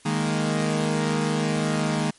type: chord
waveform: sawtooth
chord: D# suspended fourth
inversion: none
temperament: equal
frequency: 155.56 / 207.7 / 233.1 Hz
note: D#3 / G#3 / A#3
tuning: 0 / 0 / 0 cents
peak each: -21 / -23 / -23 dBFS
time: 0.05-2.11 s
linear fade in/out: 10 ms
effects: white hiss -54 dBFS RMS until 2.18 s + MP3 48 kbps